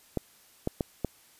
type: clicks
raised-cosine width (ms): 2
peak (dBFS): -14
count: 4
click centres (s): 0.173 / 0.674 / 0.808 / 1.047
effects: white hiss -59 dBFS RMS until 1.39 s + resampled to 32000 Hz